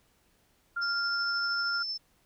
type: tone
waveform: sine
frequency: 1396.9 Hz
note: F6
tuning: in tune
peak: -29 dBFS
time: 0.76-1.83 s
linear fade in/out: 10 ms
type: tone with tremolo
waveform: sine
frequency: 5290 Hz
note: E8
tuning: 5 cents sharp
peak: -30 dBFS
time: 0.81-1.98 s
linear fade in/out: 20 ms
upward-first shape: triangle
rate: 13 Hz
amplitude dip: 35%
effects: pink hiss -68 dBFS RMS until 2.25 s

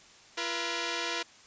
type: tone pair together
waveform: 5% pulse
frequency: 340 / 480.2 Hz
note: F4 / B4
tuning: -46 / -49 cents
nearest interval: tritone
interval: 597 cents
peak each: -22 dBFS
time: 0.37-1.23 s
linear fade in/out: 10 ms
effects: white hiss -55 dBFS RMS until 1.46 s + resampled to 16000 Hz

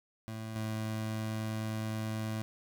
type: tone pair in turn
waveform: 25% pulse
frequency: 110.6 / 109.52 Hz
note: A2 / A2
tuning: +9 / -8 cents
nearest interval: unison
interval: 17 cents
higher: first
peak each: -35 / -30 dBFS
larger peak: second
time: 0.28-0.56 / 0.56-2.42 s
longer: second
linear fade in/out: 0 ms
effects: none

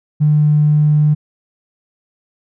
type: tone with tanh clipping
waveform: triangle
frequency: 150.2 Hz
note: D3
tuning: 39 cents sharp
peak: -8 dBFS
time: 0.2-1.15 s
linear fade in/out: 20 ms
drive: 2 dB
effects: none

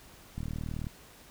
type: click train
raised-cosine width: 5 ms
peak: -24 dBFS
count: 20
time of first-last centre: 0.38-0.868 s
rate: 38.9 Hz
effects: pink hiss -54 dBFS RMS until 1.3 s

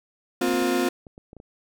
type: chord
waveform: 35% pulse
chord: Bb suspended second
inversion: none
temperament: equal with one note detuned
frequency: 233.1 / 261.6 / 354.5 Hz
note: Bb3 / C4 / F4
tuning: 0 / 0 / +26 cents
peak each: -28 / -23 / -22 dBFS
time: 0.41-0.89 s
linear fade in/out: 5 ms
type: clicks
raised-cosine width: 2 ms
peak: -30 dBFS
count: 8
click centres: 0.485 / 0.539 / 0.623 / 1.068 / 1.179 / 1.331 / 1.367 / 1.401 s
effects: none

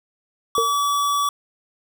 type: tone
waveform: square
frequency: 1145 Hz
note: D6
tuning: 44 cents flat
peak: -19 dBFS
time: 0.55-1.29 s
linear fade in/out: 2 ms
type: tone with exponential decay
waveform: sine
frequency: 459.2 Hz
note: A#4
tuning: 26 cents flat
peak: -15 dBFS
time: 0.58-0.76 s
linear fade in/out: 0 ms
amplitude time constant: 37 ms
effects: none

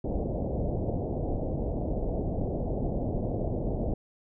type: low-pass noise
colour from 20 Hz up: pink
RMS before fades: -30 dBFS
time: 0.04-3.94 s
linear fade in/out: 5 ms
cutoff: 710 Hz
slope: 48 dB/octave
effects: none

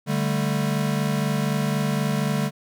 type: chord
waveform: square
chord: D suspended fourth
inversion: none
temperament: equal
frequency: 146.83 / 196 / 220 Hz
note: D3 / G3 / A3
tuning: 0 / 0 / 0 cents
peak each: -25 / -27 / -28 dBFS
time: 0.06-2.51 s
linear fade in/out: 50 ms
effects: none

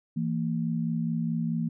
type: tone pair together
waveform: sine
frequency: 164.8 / 229.5 Hz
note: E3 / A#3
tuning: 0 / -27 cents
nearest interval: tritone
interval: 573 cents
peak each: -28 / -29 dBFS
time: 0.16-1.69 s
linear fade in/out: 10 ms
effects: none

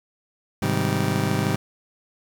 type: chord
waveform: 30% pulse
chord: Ab major seventh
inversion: none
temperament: just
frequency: 103.83 / 129.78 / 155.74 / 194.67 Hz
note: Ab2 / C3 / Eb3 / G3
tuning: 0 / -14 / +2 / -12 cents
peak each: -24 dBFS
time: 0.62-1.56 s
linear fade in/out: 5 ms
effects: 8-bit

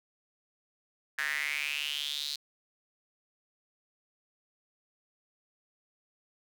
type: tone with high-pass filter sweep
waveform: square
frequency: 72.7 Hz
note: D2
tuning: 17 cents flat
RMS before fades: -34 dBFS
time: 1.18-2.36 s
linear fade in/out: 5 ms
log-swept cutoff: 1700 to 4200 Hz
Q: 6.5
effects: none

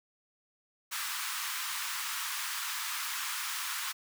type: high-pass noise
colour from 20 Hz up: pink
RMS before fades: -36 dBFS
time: 0.91-3.93 s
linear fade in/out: 20 ms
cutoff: 1000 Hz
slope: 48 dB/octave
effects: none

